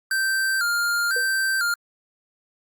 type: tone with vibrato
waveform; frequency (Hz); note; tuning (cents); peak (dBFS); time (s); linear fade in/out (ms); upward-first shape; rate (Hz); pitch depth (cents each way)
square; 1480; F#6; 0; -21; 0.11-1.74; 2; square; 1; 91
type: tone with exponential decay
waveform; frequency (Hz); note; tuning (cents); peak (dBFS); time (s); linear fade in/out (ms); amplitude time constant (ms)
sine; 487.5; B4; -23; -26; 1.16-1.3; 5; 30
effects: Opus 48 kbps